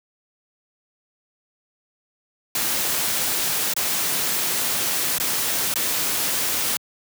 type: noise with dropouts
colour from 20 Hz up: white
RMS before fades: -23 dBFS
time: 2.55-6.77 s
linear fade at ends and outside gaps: 2 ms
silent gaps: 3.737-3.764 / 5.183-5.199 / 5.74-5.757 s
effects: high-pass 100 Hz 12 dB/octave